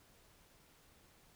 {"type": "silence", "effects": ["pink hiss -66 dBFS RMS until 1.35 s"]}